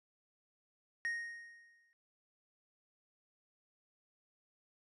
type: tone with exponential decay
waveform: triangle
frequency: 1864.7 Hz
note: A#6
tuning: in tune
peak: -31 dBFS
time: 1.05-1.93 s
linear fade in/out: 0 ms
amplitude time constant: 190 ms
effects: resampled to 24000 Hz